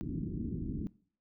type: low-pass noise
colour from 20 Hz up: white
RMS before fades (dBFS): -37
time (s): 0.01-0.87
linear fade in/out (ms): 0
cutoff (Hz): 320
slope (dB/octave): 48
effects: noise-tail reverb RT60 0.5 s tail -22 dB re dry